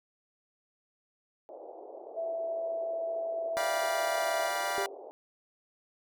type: band-pass noise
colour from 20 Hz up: white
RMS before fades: -46 dBFS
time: 1.49-5.11 s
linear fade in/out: 0 ms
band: 350 to 750 Hz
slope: 48 dB/octave
type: tone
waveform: sine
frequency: 662 Hz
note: E5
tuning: 7 cents sharp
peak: -31 dBFS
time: 2.16-4.49 s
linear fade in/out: 20 ms
type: chord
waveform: 25% pulse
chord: G dominant seventh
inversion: second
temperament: equal with one note detuned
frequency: 587.3 / 698.5 / 784 / 971.9 Hz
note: D5 / F5 / G5 / B5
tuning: 0 / 0 / 0 / -28 cents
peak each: -33 / -31 / -33 / -32 dBFS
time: 3.57-4.86 s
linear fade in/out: 0 ms
type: tone with exponential decay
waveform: sine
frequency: 396.8 Hz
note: G4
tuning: 21 cents sharp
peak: -29 dBFS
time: 4.78-5.11 s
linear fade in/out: 0 ms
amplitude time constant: 70 ms
effects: none